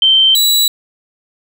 sine / sawtooth tone pair in turn, 3117 / 3927 Hz, G7 / B7, -11 / -11 cents, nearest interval major third, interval 400 cents, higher second, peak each -6 dBFS, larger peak neither, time 0.02-0.35 / 0.35-0.68 s, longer neither, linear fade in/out 2 ms, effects none

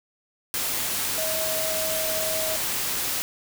sine tone in noise, 636 Hz, D#5, 38 cents sharp, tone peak -29 dBFS, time 1.18-2.56 s, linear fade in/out 0 ms, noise white, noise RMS -27 dBFS, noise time 0.54-3.22 s, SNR -5 dB, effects none

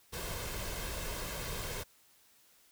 pink noise with comb filter, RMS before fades -39 dBFS, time 0.12-1.84 s, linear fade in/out 20 ms, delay 1.9 ms, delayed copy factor +0.5, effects white hiss -65 dBFS RMS until 2.71 s

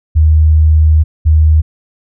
sine tone pair in turn, 77.9 / 77.9 Hz, D#2 / D#2, +3 / +3 cents, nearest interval unison, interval 0 cents, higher neither, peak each -4 dBFS, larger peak neither, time 0.15-1.04 / 1.25-1.62 s, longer first, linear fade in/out 20 ms, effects none

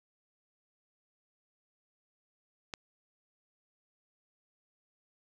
click, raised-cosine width 0.2 ms, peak -20 dBFS, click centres 2.738 s, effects 10-bit

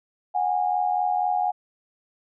sine tone pair together, 731.9 / 816 Hz, F#5 / G#5, -19 / -31 cents, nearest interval major second, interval 188 cents, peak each -23 / -24 dBFS, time 0.34-1.52 s, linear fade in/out 20 ms, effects none

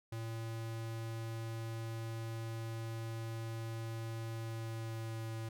square tone with pitch glide, 113.5 to 112.39 Hz, A#2 to A2, -46 to +37 cents, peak -40 dBFS, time 0.12-5.49 s, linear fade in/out 5 ms, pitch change -17 cents, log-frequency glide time 4.34-5.34 s, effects none

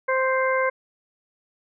harmonic tone, 523 Hz, C5, 1 cent flat, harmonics 1 / 2 / 3 / 4, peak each -22 / -25 / -27 / -28 dBFS, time 0.08-0.7 s, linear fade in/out 10 ms, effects none

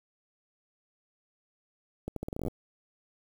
accelerating click train, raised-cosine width 2 ms, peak -21 dBFS, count 13, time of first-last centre 2.08-2.482 s, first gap 83 ms, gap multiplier 0.81, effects 8-bit

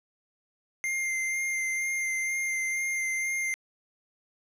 square tone with vibrato, 2101 Hz, C7, 7 cents sharp, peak -28 dBFS, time 0.84-3.54 s, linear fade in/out 0 ms, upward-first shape sine, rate 2.1 Hz, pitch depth 15 cents each way, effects low-pass 12000 Hz 12 dB/octave

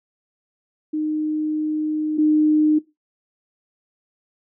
sine tone pair in turn, 307.3 / 305.8 Hz, D#4 / D#4, -21 / -30 cents, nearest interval unison, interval 9 cents, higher first, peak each -20 / -13 dBFS, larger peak second, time 0.93-2.18 / 2.18-2.79 s, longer first, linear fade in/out 10 ms, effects noise-tail reverb RT60 0.2 s tail -17 dB re dry

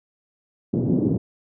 pink band-pass noise, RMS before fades -21 dBFS, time 0.73-1.18 s, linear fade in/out 10 ms, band 130 to 370 Hz, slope 24 dB/octave, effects none

